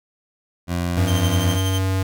20% pulse tone with pitch glide, 87.31 to 86.11 Hz, F2 to F2, 0 to -24 cents, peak -16 dBFS, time 0.67-1.59 s, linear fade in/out 50 ms, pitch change -24 cents, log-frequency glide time 1.01-1.18 s
square tone, 95 Hz, F#2, 46 cents sharp, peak -19 dBFS, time 0.97-2.03 s, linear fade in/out 5 ms
sawtooth tone with tremolo, 3143 Hz, G7, 4 cents sharp, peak -23 dBFS, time 1.07-1.79 s, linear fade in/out 10 ms, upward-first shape sine, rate 12 Hz, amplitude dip 60%
effects none

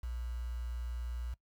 sine tone with quantisation, 59.8 Hz, A#1, 45 cents sharp, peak -36 dBFS, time 0.03-1.34 s, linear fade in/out 5 ms, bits 9, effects noise-tail reverb RT60 0.1 s tail -20 dB re dry

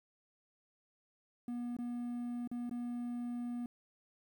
triangle tone with dropouts, 241.2 Hz, B3, 41 cents flat, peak -35 dBFS, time 1.48-3.66 s, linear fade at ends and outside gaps 2 ms, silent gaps 1.767-1.787 / 2.475-2.514 / 2.695-2.711 s, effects 11-bit

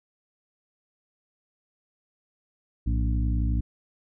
harmonic tone with a mistuned harmonic, 59 Hz, A#1, 22 cents sharp, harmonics 1 / 2 / 3 / 4 / 5, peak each -23 / -29 / -36 / -35 / -37 dBFS, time 2.86-3.61 s, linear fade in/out 10 ms, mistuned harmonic 2, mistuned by -110 cents, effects none

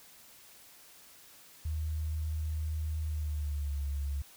sine tone with pitch glide, 77.78 to 70.51 Hz, D#2 to C#2, 0 to +30 cents, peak -31 dBFS, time 1.65-4.22 s, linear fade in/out 5 ms, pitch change -170 cents, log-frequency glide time 3.03-3.79 s, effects white hiss -56 dBFS RMS until 4.36 s

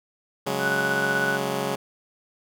10% pulse chord, C# suspended fourth, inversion none, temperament just, 138.59 / 184.79 / 207.9 Hz, C#3 / F#3 / G#3, 0 / -2 / +2 cents, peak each -22 dBFS, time 0.46-1.76 s, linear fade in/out 10 ms
sine tone with tremolo, 1480 Hz, F#6, in tune, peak -21 dBFS, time 0.59-1.39 s, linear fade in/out 50 ms, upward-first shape sine, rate 16 Hz, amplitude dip 45%
effects none

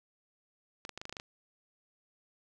clicks, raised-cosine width 0.2 ms, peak -24 dBFS, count 9, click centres 0.851 / 0.893 / 0.976 / 1.015 / 1.054 / 1.095 / 1.126 / 1.168 / 1.199 s, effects none

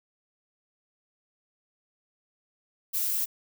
violet noise, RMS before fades -28 dBFS, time 2.93-3.26 s, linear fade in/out 20 ms, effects none

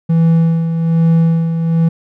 triangle tone with tremolo, 164.81 Hz, E3, in tune, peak -5 dBFS, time 0.09-1.89 s, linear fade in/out 10 ms, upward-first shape sine, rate 1.2 Hz, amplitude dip 55%, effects none

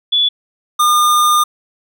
sine / square tone pair in turn, 3437 / 1211 Hz, A7 / D#6, -41 / -47 cents, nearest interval octave + tritone, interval 1806 cents, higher first, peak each -10 dBFS, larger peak neither, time 0.12-0.29 / 0.79-1.44 s, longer second, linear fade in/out 10 ms, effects none

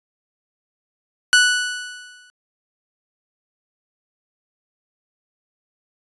sawtooth tone with exponential decay, 1480 Hz, F#6, in tune, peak -5 dBFS, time 1.33-2.3 s, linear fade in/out 0 ms, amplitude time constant 210 ms, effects resampled to 24000 Hz

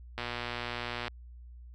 click train, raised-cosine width 0.3 ms, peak -19 dBFS, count 109, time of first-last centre 0.18-1.08 s, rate 120 Hz, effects added 60 Hz sine -46 dBFS peak until 1.74 s

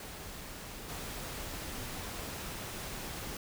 pink noise with level steps, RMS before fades -45 / -41 dBFS, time 0-3.37 s, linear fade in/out 2 ms, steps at 0.88 s, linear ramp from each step 20 ms, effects none

